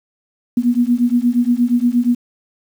sine beating tone pair, 237.7 / 246.2 Hz, A#3 / B3, +34 / -5 cents, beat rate 8.5 Hz, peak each -15 dBFS, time 0.57-2.15 s, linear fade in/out 5 ms, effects 7-bit

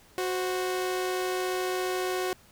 sawtooth tone pair together, 368.6 / 522.9 Hz, F#4 / C5, -7 / -1 cents, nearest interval tritone, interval 606 cents, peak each -24 / -33 dBFS, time 0.18-2.33 s, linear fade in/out 0 ms, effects pink hiss -57 dBFS RMS until 2.51 s

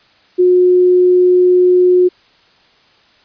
sine tone, 361.7 Hz, F#4, 39 cents flat, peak -6 dBFS, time 0.38-2.09 s, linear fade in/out 20 ms, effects white hiss -50 dBFS RMS until 3.24 s + resampled to 11025 Hz

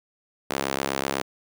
sawtooth tone with high-pass filter, 68 Hz, C#2, 33 cents flat, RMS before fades -28 dBFS, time 0.5-1.22 s, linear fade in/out 5 ms, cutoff 370 Hz, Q 0.67, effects none

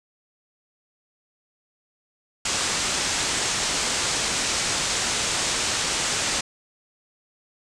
white low-pass noise, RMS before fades -25 dBFS, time 2.45-6.41 s, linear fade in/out 5 ms, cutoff 8400 Hz, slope 48 dB/octave, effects none

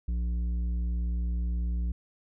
sine tone with tanh clipping, 59.2 Hz, A#1, 27 cents sharp, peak -28 dBFS, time 0.08-1.92 s, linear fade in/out 5 ms, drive 8 dB, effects none

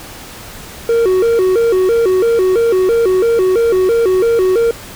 triangle tone with vibrato, 415.3 Hz, G#4, in tune, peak -7 dBFS, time 0.89-4.71 s, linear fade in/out 2 ms, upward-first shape square, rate 3 Hz, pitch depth 190 cents each way, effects pink hiss -32 dBFS RMS until 4.95 s

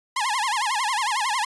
sawtooth tone with vibrato, 943 Hz, A#5, 20 cents sharp, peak -18 dBFS, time 0.16-1.45 s, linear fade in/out 5 ms, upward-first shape sine, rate 11 Hz, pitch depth 240 cents each way, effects resampled to 24000 Hz

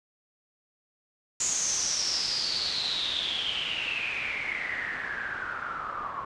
white noise with low-pass filter sweep, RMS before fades -31 dBFS, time 1.4-6.25 s, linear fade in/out 5 ms, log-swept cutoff 7000 to 1100 Hz, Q 9.9, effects resampled to 22050 Hz

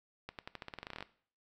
accelerating click train, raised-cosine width 0.3 ms, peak -26 dBFS, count 16, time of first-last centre 0.29-1.026 s, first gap 98 ms, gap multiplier 0.89, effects noise-tail reverb RT60 0.5 s tail -17 dB re dry

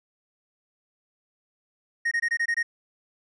triangle tone bursts, 1864.7 Hz, A#6, in tune, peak -20 dBFS, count 7, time 2.05-2.63 s, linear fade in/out 10 ms, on 64 ms, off 22 ms, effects resampled to 24000 Hz

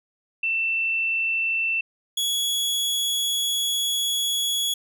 sine / sawtooth tone pair in turn, 2677 / 3361 Hz, E7 / G#7, +26 / +20 cents, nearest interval major third, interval 394 cents, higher second, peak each -21 / -19 dBFS, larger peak second, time 0.43-1.81 / 2.17-4.74 s, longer second, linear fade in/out 5 ms, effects none

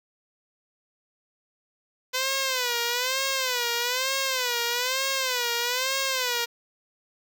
5% pulse tone with vibrato, 505 Hz, B4, 39 cents sharp, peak -13 dBFS, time 2.13-6.46 s, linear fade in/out 20 ms, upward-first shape sine, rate 1.1 Hz, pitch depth 120 cents each way, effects none

